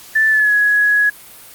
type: tone with pitch glide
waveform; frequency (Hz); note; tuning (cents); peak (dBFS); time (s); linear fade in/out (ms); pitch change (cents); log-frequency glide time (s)
sine; 1760 to 1675.7; A6 to G#6; 0 to +15; -10; 0.15-1.1; 10; -85; 0.29-0.53
effects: white hiss -39 dBFS RMS until 1.54 s + Opus 48 kbps